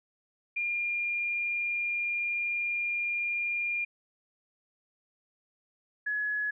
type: tone pair in turn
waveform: sine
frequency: 2407 / 1692.4 Hz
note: D7 / G#6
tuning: +42 / +32 cents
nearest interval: tritone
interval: 610 cents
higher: first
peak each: -28 dBFS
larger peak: neither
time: 0.56-3.85 / 6.06-6.51 s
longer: first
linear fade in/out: 10 ms
effects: none